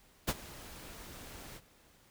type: noise with ADSR envelope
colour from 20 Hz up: pink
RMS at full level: -30 dBFS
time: 0.27-1.61 s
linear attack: 20 ms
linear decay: 42 ms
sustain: -19 dB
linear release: 47 ms
effects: pink hiss -64 dBFS RMS until 2.1 s